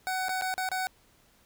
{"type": "tone with dropouts", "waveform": "25% pulse", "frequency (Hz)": 749, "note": "F#5", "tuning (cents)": 21, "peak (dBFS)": -25, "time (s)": [0.07, 0.87], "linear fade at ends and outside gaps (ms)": 0, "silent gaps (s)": [[0.284, 0.292], [0.412, 0.421], [0.54, 0.579], [0.689, 0.716]], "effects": ["pink hiss -63 dBFS RMS until 1.45 s"]}